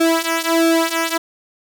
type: tone with flanger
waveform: sawtooth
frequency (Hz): 329.6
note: E4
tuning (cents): 0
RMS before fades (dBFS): -17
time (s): 0-1.18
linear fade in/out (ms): 10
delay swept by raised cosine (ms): 2 to 3.3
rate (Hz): 1.5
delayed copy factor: -0.85
effects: none